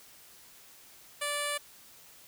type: tone with low-pass filter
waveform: 10% pulse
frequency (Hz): 583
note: D5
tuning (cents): -13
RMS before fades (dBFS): -33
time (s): 1.21-1.58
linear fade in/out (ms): 10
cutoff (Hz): 11000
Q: 3.4
effects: white hiss -55 dBFS RMS until 2.27 s